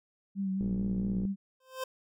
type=tone with vibrato; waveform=sine; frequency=193.2 Hz; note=G3; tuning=25 cents flat; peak=-29 dBFS; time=0.35-1.36 s; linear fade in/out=50 ms; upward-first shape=sine; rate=4.5 Hz; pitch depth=36 cents each way
type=click train; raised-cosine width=3 ms; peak=-26 dBFS; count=39; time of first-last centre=0.61-1.252 s; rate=59.2 Hz
type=tone with exponential growth; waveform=25% pulse; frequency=520 Hz; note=C5; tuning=11 cents flat; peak=-27 dBFS; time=1.6-1.84 s; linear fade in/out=5 ms; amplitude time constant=51 ms
effects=none